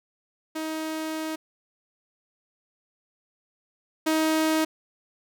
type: tone pair in turn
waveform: sawtooth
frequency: 315.7 / 315.7 Hz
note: D#4 / D#4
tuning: +25 / +25 cents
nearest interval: unison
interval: 0 cents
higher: neither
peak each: -25 / -17 dBFS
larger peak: second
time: 0.55-1.36 / 4.06-4.65 s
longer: first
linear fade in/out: 10 ms
effects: none